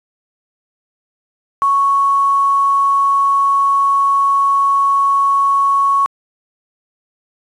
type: tone with quantisation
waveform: sine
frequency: 1108.7 Hz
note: C#6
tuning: in tune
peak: -10 dBFS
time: 1.62-6.06 s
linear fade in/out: 0 ms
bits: 6
effects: resampled to 24000 Hz